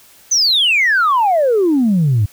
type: exponential sweep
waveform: sine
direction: down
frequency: 6272 to 97 Hz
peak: -9 dBFS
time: 0.31-2.26 s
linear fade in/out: 10 ms
effects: tanh soft clip ceiling -7 dBFS + white hiss -46 dBFS RMS until 2.32 s